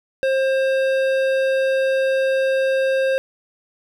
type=tone with hard clipping; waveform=triangle; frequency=532 Hz; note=C5; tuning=29 cents sharp; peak=-18 dBFS; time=0.23-3.18 s; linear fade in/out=0 ms; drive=16 dB; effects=none

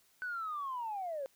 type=linear sweep; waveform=sine; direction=down; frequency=1515 to 522 Hz; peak=-35 dBFS; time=0.22-1.26 s; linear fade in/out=0 ms; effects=tanh soft clip ceiling -31 dBFS + white hiss -69 dBFS RMS until 1.35 s

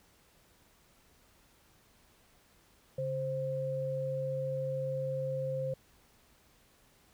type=tone pair together; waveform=sine; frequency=139.4 / 525.6 Hz; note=C#3 / C5; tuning=+10 / +8 cents; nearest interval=octave + major seventh; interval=2298 cents; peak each=-37 / -33 dBFS; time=2.98-5.74 s; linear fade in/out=5 ms; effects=pink hiss -65 dBFS RMS until 7.13 s

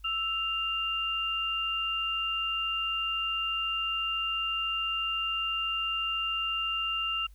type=tone pair together; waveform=sine; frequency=1318.6 / 2794 Hz; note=E6 / F7; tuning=0 / 0 cents; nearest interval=octave + minor second; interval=1300 cents; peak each=-34 / -29 dBFS; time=0.04-7.27 s; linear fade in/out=10 ms; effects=added 50 Hz sine -49 dBFS peak until 7.34 s + white hiss -68 dBFS RMS until 7.34 s

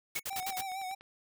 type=noise bursts; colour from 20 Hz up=white; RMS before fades=-37 dBFS; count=5; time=0.15-0.612 s; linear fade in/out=5 ms; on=46 ms; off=58 ms
type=tone with exponential decay; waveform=square; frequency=2217 Hz; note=C#7; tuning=in tune; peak=-31 dBFS; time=0.16-0.23 s; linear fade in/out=1 ms; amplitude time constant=15 ms
type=tone with vibrato; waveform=square; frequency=760 Hz; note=F#5; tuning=46 cents sharp; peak=-37 dBFS; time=0.3-0.95 s; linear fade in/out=10 ms; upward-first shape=sine; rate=6.6 Hz; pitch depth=55 cents each way
type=click train; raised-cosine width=0.3 ms; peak=-36 dBFS; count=8; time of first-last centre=0.33-1.01 s; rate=10.3 Hz
effects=none

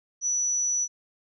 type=tone; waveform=sine; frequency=5920 Hz; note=F#8; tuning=in tune; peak=-23 dBFS; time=0.21-0.88 s; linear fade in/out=50 ms; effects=none

